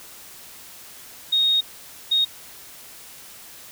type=tone bursts at uneven times; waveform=sine; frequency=3729 Hz; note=A#7; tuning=in tune; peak=-16 dBFS; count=2; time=1.32-1.61 / 2.11-2.25 s; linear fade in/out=10 ms; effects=white hiss -43 dBFS RMS until 3.71 s